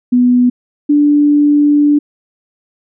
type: tone pair in turn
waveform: sine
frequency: 246.9 / 292.7 Hz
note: B3 / D4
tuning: 0 / -6 cents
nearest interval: minor third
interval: 294 cents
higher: second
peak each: -6 dBFS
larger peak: neither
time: 0.12-0.5 / 0.89-1.99 s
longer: second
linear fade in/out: 10 ms
effects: none